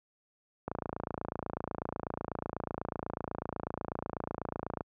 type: click train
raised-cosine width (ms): 1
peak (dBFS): -20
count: 117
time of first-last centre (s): 0.68-4.808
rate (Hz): 28.1
effects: high-pass 60 Hz 12 dB/octave